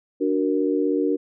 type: chord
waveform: sine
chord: D augmented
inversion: none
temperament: equal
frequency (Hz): 293.7 / 370 / 466.2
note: D4 / F#4 / A#4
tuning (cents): 0 / 0 / 0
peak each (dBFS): -22 / -24 / -24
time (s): 0.2-1.17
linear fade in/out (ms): 20
effects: none